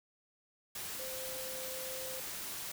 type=tone in noise; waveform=sine; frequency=520 Hz; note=C5; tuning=11 cents flat; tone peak=-44 dBFS; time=0.99-2.2 s; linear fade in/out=5 ms; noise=white; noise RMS=-42 dBFS; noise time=0.75-2.72 s; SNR=-5 dB; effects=none